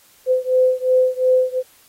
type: beating tone pair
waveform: sine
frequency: 510 / 512.8 Hz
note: C5 / C5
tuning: -44 / -35 cents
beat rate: 2.8 Hz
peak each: -16 / -17 dBFS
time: 0.26-1.63 s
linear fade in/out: 50 ms
effects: white hiss -52 dBFS RMS until 1.88 s + AAC 48 kbps